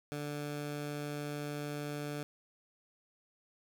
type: tone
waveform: 15% pulse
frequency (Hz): 146.7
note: D3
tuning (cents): -2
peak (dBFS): -31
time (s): 0.12-2.23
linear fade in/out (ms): 0
effects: none